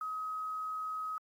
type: tone with quantisation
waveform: sine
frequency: 1268 Hz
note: D#6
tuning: 32 cents sharp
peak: -35 dBFS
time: 0.01-1.18 s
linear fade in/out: 2 ms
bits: 10
effects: AAC 48 kbps